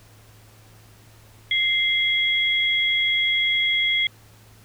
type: tone pair together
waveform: sine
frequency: 2093 / 3318 Hz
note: C7 / G#7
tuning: 0 / -2 cents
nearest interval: minor sixth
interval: 798 cents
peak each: -21 dBFS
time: 1.51-4.07 s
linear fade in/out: 2 ms
effects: added 108 Hz sine -50 dBFS peak until 4.64 s + pink hiss -53 dBFS RMS until 4.64 s

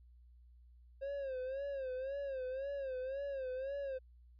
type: tone with vibrato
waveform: triangle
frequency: 536 Hz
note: C5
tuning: 42 cents sharp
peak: -36 dBFS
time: 1.01-3.99 s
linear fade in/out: 20 ms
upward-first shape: sine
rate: 1.9 Hz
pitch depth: 95 cents each way
effects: added 60 Hz sine -58 dBFS peak until 4.39 s + resampled to 11025 Hz

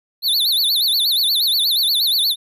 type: tone with vibrato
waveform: square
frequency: 3964 Hz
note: B7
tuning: 6 cents sharp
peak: -15 dBFS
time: 0.22-2.36 s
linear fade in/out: 50 ms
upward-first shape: sine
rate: 8.4 Hz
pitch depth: 230 cents each way
effects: none

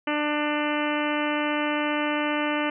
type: harmonic tone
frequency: 297.5 Hz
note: D4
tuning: 22 cents sharp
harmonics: 1 / 2 / 3 / 4 / 5 / 6 / 7 / 8 / 9 / 10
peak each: -27 / -30 / -32 / -33 / -34 / -35 / -35 / -36 / -37 / -37 dBFS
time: 0.07-2.7 s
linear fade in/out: 5 ms
effects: none

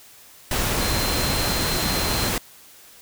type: tone in noise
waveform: sine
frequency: 4132 Hz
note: C8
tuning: 22 cents flat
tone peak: -29 dBFS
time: 0.81-2.29 s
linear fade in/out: 2 ms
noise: pink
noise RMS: -23 dBFS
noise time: 0.51-2.38 s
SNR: -9 dB
effects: white hiss -48 dBFS RMS until 3.01 s

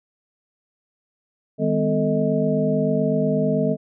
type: tone cluster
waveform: sine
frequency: 156.1 / 203.4 / 252.1 / 441.7 / 629 Hz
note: D#3 / G#3 / B3 / A4 / D#5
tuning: +6 / -36 / +36 / +7 / +19 cents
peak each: -24 dBFS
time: 1.58-3.77 s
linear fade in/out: 50 ms
effects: none

